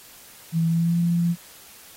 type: tone with pitch glide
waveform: sine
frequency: 164.81 to 171.31 Hz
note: E3 to F3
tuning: 0 to -33 cents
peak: -18 dBFS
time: 0.52-1.36 s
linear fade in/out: 50 ms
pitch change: +67 cents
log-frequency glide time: 0.68-0.98 s
effects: white hiss -47 dBFS RMS until 1.96 s + AAC 48 kbps